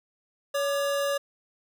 square tone pair together, 563 / 1193 Hz, C#5 / D6, +27 / +27 cents, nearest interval octave + minor second, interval 1300 cents, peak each -26 / -34 dBFS, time 0.54-1.18 s, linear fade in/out 10 ms, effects none

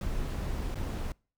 brown noise with dropouts, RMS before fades -33 dBFS, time 0.01-1.12 s, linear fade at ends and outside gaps 2 ms, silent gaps 0.745-0.755 s, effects noise-tail reverb RT60 0.4 s tail -26 dB re dry

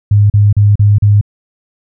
sine tone bursts, 103.1 Hz, G#2, 12 cents flat, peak -4 dBFS, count 5, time 0.11-1.212 s, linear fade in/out 5 ms, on 190 ms, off 38 ms, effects none

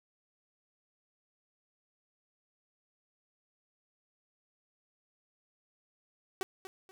sawtooth tone with echo, 379.8 Hz, F#4, 45 cents sharp, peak -28 dBFS, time 6.41-6.43 s, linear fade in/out 0 ms, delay 240 ms, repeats 2, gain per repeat -11 dB, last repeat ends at 6.91 s, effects none

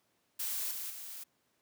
blue noise with level steps, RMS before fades -36 / -40 / -45 dBFS, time 0.39-1.24 s, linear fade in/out 10 ms, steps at 0.71 / 0.9 s, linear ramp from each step 2 ms, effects pink hiss -75 dBFS RMS until 1.61 s + high-pass 150 Hz 12 dB/octave

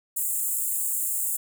pink high-pass noise, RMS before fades -27 dBFS, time 0.16-1.37 s, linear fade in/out 10 ms, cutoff 7200 Hz, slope 96 dB/octave, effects none

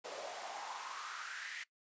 pink noise with high-pass filter sweep, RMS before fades -45 dBFS, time 0.04-1.64 s, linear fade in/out 10 ms, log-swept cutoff 510 to 2000 Hz, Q 4.5, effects noise-tail reverb RT60 0.1 s tail -19 dB re dry + resampled to 16000 Hz

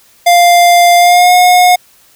square tone with pitch glide, 698.5 to 721.5 Hz, F5 to F#5, 0 to -44 cents, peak -4 dBFS, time 0.26-1.76 s, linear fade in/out 10 ms, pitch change +56 cents, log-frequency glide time 0.96-1.34 s, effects white hiss -46 dBFS RMS until 2.15 s

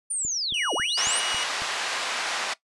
sine linear two-way sweep, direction down then up, 9397 to 272.6 to 9397 Hz, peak -25 dBFS, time 0.1-1.2 s, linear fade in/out 10 ms, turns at 0.74 s
click train, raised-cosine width 3 ms, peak -28 dBFS, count 6, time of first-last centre 0.25-1.62 s, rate 3.65 Hz
sawtooth tone, 2900 Hz, F#7, 35 cents flat, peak -25 dBFS, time 0.54-1.44 s, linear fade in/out 5 ms
pink band-pass noise, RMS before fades -29 dBFS, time 0.97-2.54 s, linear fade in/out 10 ms, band 910 to 5500 Hz, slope 12 dB/octave
effects noise-tail reverb RT60 0.1 s tail -18 dB re dry + resampled to 24000 Hz

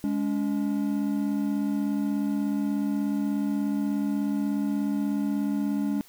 triangle tone pair together, 207.7 / 284.3 Hz, G#3 / C#4, 0 / +44 cents, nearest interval perfect fourth, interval 544 cents, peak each -25 dBFS, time 0.04-6.01 s, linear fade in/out 0 ms, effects white hiss -54 dBFS RMS until 6.08 s

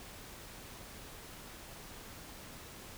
silence, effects pink hiss -50 dBFS RMS until 2.97 s

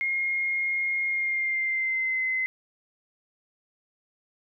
sine tone with pitch glide, 2141 to 2051 Hz, C7 to C7, +39 to -35 cents, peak -24 dBFS, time 0.01-2.46 s, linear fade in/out 0 ms, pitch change -74 cents, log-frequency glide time 1.05-2.23 s, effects none

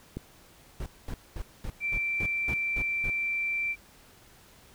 click, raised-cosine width 3 ms, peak -21 dBFS, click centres 0.17 s
brown noise bursts, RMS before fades -34 dBFS, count 9, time 0.8-3.1 s, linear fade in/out 2 ms, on 60 ms, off 220 ms
sine tone, 2346 Hz, D7, 2 cents flat, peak -27 dBFS, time 1.8-3.76 s, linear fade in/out 50 ms
effects pink hiss -56 dBFS RMS until 4.74 s

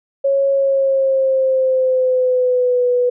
sine tone with pitch glide, 550 to 492.8 Hz, C#5 to B4, -14 to -4 cents, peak -12 dBFS, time 0.24-3.1 s, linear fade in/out 10 ms, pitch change -190 cents, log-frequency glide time 0.51-2.87 s, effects none

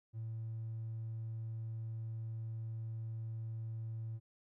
triangle tone, 112.5 Hz, A2, 39 cents sharp, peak -36 dBFS, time 0.13-4.2 s, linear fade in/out 50 ms, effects tanh soft clip ceiling -36 dBFS

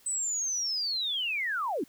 sine linear sweep, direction down, 8140 to 233.1 Hz, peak -28 dBFS, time 0.06-1.84 s, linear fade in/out 5 ms, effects white hiss -60 dBFS RMS until 1.88 s

